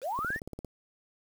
sine linear sweep, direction up, 443.7 to 1938 Hz, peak -30 dBFS, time 0.01-0.4 s, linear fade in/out 50 ms
click train, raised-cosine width 2 ms, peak -26 dBFS, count 9, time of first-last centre 0.19-0.647 s, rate 17.5 Hz
effects 8-bit

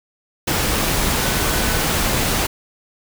sine tone in noise, 1500 Hz, F#6, 23 cents sharp, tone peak -30 dBFS, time 1.21-1.83 s, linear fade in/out 10 ms, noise pink, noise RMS -19 dBFS, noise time 0.47-2.47 s, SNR -14 dB, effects none

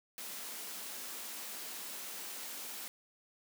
white high-pass noise, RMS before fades -44 dBFS, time 0.18-2.88 s, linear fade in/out 0 ms, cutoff 180 Hz, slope 48 dB/octave, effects none

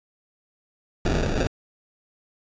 pink noise with sample-and-hold, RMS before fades -23 dBFS, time 1.05-1.47 s, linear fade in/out 2 ms, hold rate 1050 Hz, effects resampled to 16000 Hz

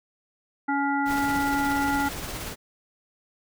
harmonic tone, 281 Hz, C#4, 24 cents sharp, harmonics 1 / 3 / 5 / 7, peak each -26 / -26 / -29 / -35 dBFS, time 0.68-2.09 s, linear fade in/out 10 ms
pink noise with tremolo, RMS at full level -33 dBFS, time 1.05-2.56 s, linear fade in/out 50 ms, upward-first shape sine, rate 17 Hz, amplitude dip 30%
effects none

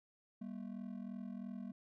triangle ring-modulated tone, 218 Hz, A3, 16 cents flat, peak -38 dBFS, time 0.41-1.72 s, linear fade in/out 5 ms, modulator 21.5 Hz, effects none

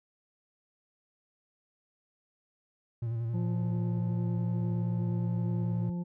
triangle tone with vibrato, 115.6 Hz, A#2, 14 cents flat, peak -28 dBFS, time 3.02-5.9 s, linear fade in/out 5 ms, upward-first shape square, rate 11 Hz, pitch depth 36 cents each way
harmonic tone, 174.61 Hz, F3, in tune, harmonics 1 / 2 / 3 / 5, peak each -31 / -46 / -50 / -52 dBFS, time 3.33-6.04 s, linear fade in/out 20 ms
effects none

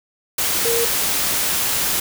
sine tone in noise, 465 Hz, A#4, 4 cents flat, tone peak -19 dBFS, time 0.65-0.85 s, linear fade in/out 5 ms, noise white, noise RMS -20 dBFS, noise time 0.38-2 s, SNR -2 dB, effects none

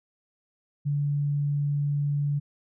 sine tone, 144.3 Hz, D3, 30 cents flat, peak -23 dBFS, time 0.85-2.4 s, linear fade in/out 20 ms, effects none

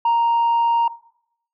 sine tone, 932.3 Hz, A#5, in tune, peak -12 dBFS, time 0.05-0.88 s, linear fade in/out 5 ms, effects noise-tail reverb RT60 0.7 s tail -19 dB re dry + tanh soft clip ceiling -13 dBFS

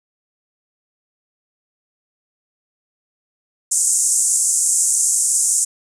pink band-pass noise, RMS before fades -17 dBFS, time 3.71-5.65 s, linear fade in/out 10 ms, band 6800 to 9400 Hz, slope 48 dB/octave, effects none

